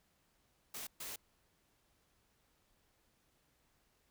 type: noise bursts at uneven times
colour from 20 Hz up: white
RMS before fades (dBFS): -45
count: 2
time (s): 0.74-0.87 / 1-1.16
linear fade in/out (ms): 5
effects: pink hiss -75 dBFS RMS until 4.1 s